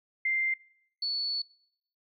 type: tone pair in turn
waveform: sine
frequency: 2093 / 4435 Hz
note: C7 / C#8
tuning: 0 / 0 cents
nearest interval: octave + minor second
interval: 1300 cents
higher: second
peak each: -25 / -28 dBFS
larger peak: first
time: 0.25-0.54 / 1.02-1.42 s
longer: second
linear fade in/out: 5 ms
effects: noise-tail reverb RT60 0.8 s tail -26 dB re dry